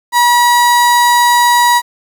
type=tone; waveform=35% pulse; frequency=964 Hz; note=B5; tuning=42 cents flat; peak=-5 dBFS; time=0.12-1.82 s; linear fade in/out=50 ms; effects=7-bit